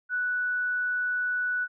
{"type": "tone", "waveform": "sine", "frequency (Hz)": 1480, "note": "F#6", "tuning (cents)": 0, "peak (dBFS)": -25, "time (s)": [0.09, 1.68], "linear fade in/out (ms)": 50, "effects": []}